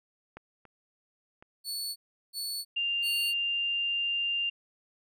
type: clicks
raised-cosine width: 0.5 ms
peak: -28 / -38 / -35 dBFS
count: 3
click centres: 0.37 / 0.653 / 1.425 s
type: tone bursts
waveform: sawtooth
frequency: 4435 Hz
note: C#8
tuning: in tune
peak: -30 dBFS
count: 3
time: 1.64-3.34 s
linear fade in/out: 50 ms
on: 320 ms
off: 370 ms
type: tone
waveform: sine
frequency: 2794 Hz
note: F7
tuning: in tune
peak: -27 dBFS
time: 2.76-4.5 s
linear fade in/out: 10 ms
effects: none